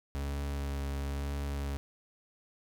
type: tone with vibrato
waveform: 40% pulse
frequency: 70.1 Hz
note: C#2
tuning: 20 cents sharp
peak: -32 dBFS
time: 0.15-1.77 s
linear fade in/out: 0 ms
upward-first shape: triangle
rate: 1 Hz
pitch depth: 18 cents each way
effects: none